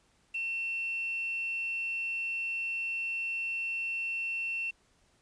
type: tone with quantisation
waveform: sine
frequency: 2700 Hz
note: E7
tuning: 41 cents sharp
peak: -31 dBFS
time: 0.34-4.71 s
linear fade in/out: 10 ms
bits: 9
effects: pink hiss -68 dBFS RMS until 5.21 s + resampled to 22050 Hz